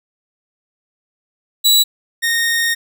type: tone pair in turn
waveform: sawtooth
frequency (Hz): 3923 / 1851.4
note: B7 / A#6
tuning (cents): -12 / -12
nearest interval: octave + minor second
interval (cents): 1300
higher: first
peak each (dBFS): -6 / -11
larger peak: first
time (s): 1.64-1.84 / 2.22-2.75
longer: second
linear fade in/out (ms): 20
effects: none